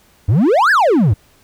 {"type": "exponential two-way sweep", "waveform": "triangle", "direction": "up then down", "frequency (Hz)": [87.31, 1780, 87.31], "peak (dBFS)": -7, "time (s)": [0.28, 1.14], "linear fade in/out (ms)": 10, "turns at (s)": 0.71, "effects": ["pink hiss -52 dBFS RMS until 1.43 s"]}